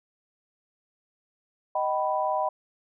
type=chord; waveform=sine; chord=Eb augmented; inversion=none; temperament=equal with one note detuned; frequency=622.3 / 768.3 / 987.8 Hz; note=Eb5 / G5 / B5; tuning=0 / -35 / 0 cents; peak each=-28 dBFS; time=1.75-2.49 s; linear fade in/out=5 ms; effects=none